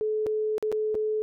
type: tone with dropouts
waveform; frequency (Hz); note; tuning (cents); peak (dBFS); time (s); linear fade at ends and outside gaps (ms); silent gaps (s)
sine; 430.5; A4; -38; -24; 0.01-1.22; 0; 0.262-0.267 / 0.581-0.626 / 0.717-0.725 / 0.945-0.952
effects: none